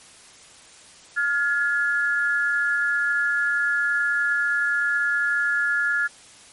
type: tone pair together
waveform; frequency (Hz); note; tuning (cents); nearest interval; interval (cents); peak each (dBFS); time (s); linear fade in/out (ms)
sine; 1413 / 1699.9; F6 / G#6; +20 / +40; minor third; 320; -22; 1.16-6.08; 20
effects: white hiss -48 dBFS RMS until 6.52 s + MP3 48 kbps